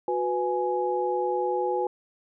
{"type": "tone cluster", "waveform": "sine", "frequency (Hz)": [365.2, 495.7, 836], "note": ["F#4", "B4", "G#5"], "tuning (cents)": [-23, 6, 11], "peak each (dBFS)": -28, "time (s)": [0.08, 1.87], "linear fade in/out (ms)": 2, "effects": []}